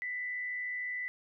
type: tone with frequency modulation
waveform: sine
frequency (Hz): 1990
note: B6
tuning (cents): +13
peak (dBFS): -34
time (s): 0.02-1.08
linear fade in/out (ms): 0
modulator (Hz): 86.3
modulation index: 0.46
effects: none